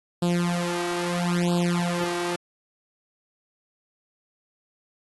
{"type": "tone with flanger", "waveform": "sawtooth", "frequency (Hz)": 174.61, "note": "F3", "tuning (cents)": 0, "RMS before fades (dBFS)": -25, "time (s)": [0.22, 2.36], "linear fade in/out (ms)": 5, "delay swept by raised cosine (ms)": [0.24, 2.64], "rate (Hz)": 0.76, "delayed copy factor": 0.9, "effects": ["AAC 32 kbps"]}